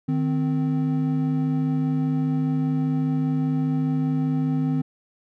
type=tone pair together; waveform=triangle; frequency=154.3 / 259.3 Hz; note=D#3 / C4; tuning=-14 / -15 cents; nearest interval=major sixth; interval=899 cents; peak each=-21 dBFS; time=0.08-4.82 s; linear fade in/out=10 ms; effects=none